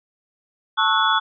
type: tone cluster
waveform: sine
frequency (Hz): 884 / 1098 / 1307 / 1470 / 3416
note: A5 / C#6 / E6 / F#6 / G#7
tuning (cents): +8 / -17 / -15 / -12 / +48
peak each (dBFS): -22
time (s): 0.77-1.2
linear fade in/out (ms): 20
effects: none